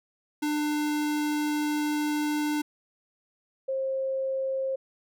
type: tone pair in turn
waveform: square / sine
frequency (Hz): 298.9 / 532.6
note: D4 / C5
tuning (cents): +31 / +31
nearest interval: minor seventh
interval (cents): 1000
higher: second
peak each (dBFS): -26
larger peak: neither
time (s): 0.42-2.62 / 3.68-4.76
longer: first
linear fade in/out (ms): 10
effects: none